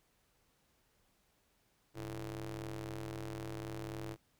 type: ring-modulated tone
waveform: sawtooth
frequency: 103.83 Hz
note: G#2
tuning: in tune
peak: -34 dBFS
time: 1.94-4.17 s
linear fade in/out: 50 ms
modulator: 228 Hz
effects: pink hiss -74 dBFS RMS until 4.39 s